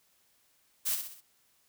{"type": "noise with echo", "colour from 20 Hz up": "blue", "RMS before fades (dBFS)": -30, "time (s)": [0.85, 0.96], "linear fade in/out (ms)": 20, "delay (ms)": 63, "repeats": 4, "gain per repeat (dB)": -6, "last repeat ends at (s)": 1.212, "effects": ["white hiss -69 dBFS RMS until 1.68 s"]}